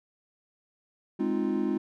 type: chord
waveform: triangle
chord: F minor seventh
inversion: first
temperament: equal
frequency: 207.7 / 261.6 / 311.1 / 349.2 Hz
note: Ab3 / C4 / Eb4 / F4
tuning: 0 / 0 / 0 / 0 cents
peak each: -29 dBFS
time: 1.19-1.78 s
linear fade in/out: 10 ms
effects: none